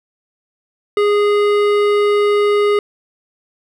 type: tone with hard clipping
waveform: sine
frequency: 412.8 Hz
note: G#4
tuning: 10 cents flat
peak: -13 dBFS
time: 0.97-2.79 s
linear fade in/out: 2 ms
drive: 14 dB
effects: none